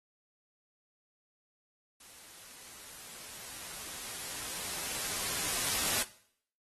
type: noise with level ramp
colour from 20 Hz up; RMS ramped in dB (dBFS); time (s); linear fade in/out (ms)
white; -54 to -30; 2-6.03; 5
effects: noise-tail reverb RT60 0.6 s tail -17 dB re dry + AAC 32 kbps